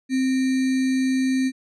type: tone with sample-and-hold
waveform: sine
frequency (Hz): 261.6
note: C4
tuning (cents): 0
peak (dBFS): -18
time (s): 0.09-1.52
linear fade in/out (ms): 50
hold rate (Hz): 2100
effects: resampled to 22050 Hz